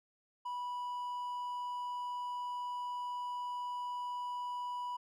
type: tone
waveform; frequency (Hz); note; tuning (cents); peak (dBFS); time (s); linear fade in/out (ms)
triangle; 982; B5; -10; -35; 0.45-4.97; 10
effects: none